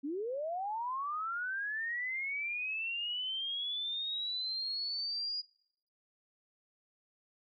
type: linear sweep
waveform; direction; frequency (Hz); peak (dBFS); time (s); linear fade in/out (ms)
sine; up; 263.1 to 4900; -34; 0.03-5.42; 20
effects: noise-tail reverb RT60 0.7 s tail -24 dB re dry